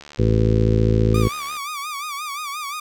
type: click train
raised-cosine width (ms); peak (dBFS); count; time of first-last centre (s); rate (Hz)
0.2; -22; 115; 0.01-1.567; 73.2
type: harmonic tone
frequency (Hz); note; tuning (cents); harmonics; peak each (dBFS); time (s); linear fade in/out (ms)
55; A1; 0; 1 / 2 / 3 / 4 / 5 / 6 / 7 / 8 / 9; -21 / -17 / -26 / -23 / -30 / -27 / -24 / -30 / -26; 0.18-1.29; 20
type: tone with vibrato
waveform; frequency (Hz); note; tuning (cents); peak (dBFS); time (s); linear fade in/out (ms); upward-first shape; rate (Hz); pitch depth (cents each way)
sawtooth; 1174.7; D6; 0; -23; 1.14-2.8; 5; sine; 5.7; 100
effects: none